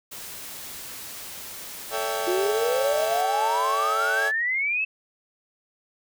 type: noise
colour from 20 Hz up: white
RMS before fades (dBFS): -38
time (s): 0.11-3.22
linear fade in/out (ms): 10
type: chord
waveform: 30% pulse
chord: A dominant seventh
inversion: none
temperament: equal with one note detuned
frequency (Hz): 440 / 566.7 / 659.3 / 784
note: A4 / C#5 / E5 / G5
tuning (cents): 0 / +38 / 0 / 0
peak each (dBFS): -29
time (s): 1.9-4.32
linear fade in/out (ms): 50
type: exponential sweep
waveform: sine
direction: up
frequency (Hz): 349.2 to 2652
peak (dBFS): -22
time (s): 2.27-4.85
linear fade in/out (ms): 10
effects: none